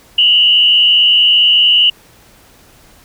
sine tone with frequency modulation, 2917 Hz, F#7, 25 cents flat, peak -6 dBFS, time 0.18-1.9 s, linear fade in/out 5 ms, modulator 84.8 Hz, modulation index 1.2, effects pink hiss -45 dBFS RMS until 3.04 s

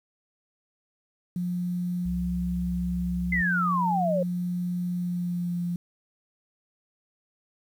sine tone with pitch glide, 177.6 to 174.45 Hz, F3 to F3, +29 to -2 cents, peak -26 dBFS, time 1.36-5.76 s, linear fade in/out 2 ms, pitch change -31 cents, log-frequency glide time 4.93-5.58 s
sine tone with vibrato, 65.41 Hz, C2, in tune, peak -32 dBFS, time 2.05-3.42 s, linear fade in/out 10 ms, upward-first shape sine, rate 16 Hz, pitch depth 14 cents each way
sine exponential sweep, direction down, 2088 to 523.3 Hz, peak -23 dBFS, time 3.32-4.23 s, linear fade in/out 5 ms
effects 9-bit

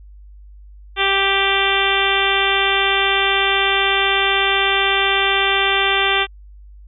harmonic tone, 392 Hz, G4, in tune, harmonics 1 / 2 / 3 / 4 / 5 / 6 / 7 / 8 / 9, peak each -23 / -23 / -23 / -23 / -23 / -23 / -23 / -23 / -23 dBFS, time 0.96-6.27 s, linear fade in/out 50 ms, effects added 50 Hz sine -38 dBFS peak until 6.87 s

